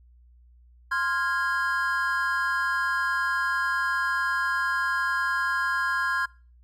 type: chord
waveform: triangle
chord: F minor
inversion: second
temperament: equal with one note detuned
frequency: 1046.5 / 1396.9 / 1645.9 Hz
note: C6 / F6 / Ab6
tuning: 0 / 0 / -16 cents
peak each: -27 / -27 / -25 dBFS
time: 0.91-6.26 s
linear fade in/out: 10 ms
effects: noise-tail reverb RT60 0.4 s tail -24 dB re dry + added 60 Hz sine -52 dBFS peak until 6.63 s